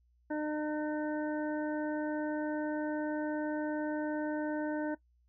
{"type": "harmonic tone", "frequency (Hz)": 302.9, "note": "D#4", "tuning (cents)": -46, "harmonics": [1, 2, 3, 5, 6], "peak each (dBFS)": [-33, -38, -42, -44, -51], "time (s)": [0.3, 4.95], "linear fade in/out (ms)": 10, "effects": ["noise-tail reverb RT60 0.1 s tail -18 dB re dry", "added 60 Hz sine -66 dBFS peak until 5.28 s"]}